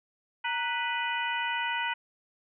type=harmonic tone with a mistuned harmonic; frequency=493.9 Hz; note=B4; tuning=in tune; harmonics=2 / 3 / 4 / 5 / 6; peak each=-32 / -34 / -35 / -36 / -37 dBFS; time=0.44-1.94 s; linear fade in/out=10 ms; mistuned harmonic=2; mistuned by=-97 cents; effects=none